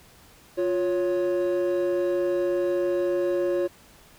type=tone pair together; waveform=triangle; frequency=352.5 / 554.4 Hz; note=F4 / C#5; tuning=+16 / 0 cents; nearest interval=minor sixth; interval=784 cents; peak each=-21 / -23 dBFS; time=0.57-3.68 s; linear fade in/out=20 ms; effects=tanh soft clip ceiling -15 dBFS + pink hiss -53 dBFS RMS until 4.18 s